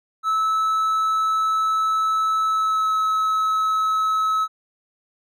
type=tone with pitch glide; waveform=triangle; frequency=1304 to 1291.3 Hz; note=E6 to E6; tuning=-19 to -36 cents; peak=-16 dBFS; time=0.23-4.48 s; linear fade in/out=50 ms; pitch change=-17 cents; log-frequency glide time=2.46-2.95 s; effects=none